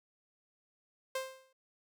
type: tone with exponential decay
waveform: sawtooth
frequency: 525 Hz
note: C5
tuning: 6 cents sharp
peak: -28 dBFS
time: 1.15-1.53 s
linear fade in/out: 5 ms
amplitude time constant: 81 ms
effects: none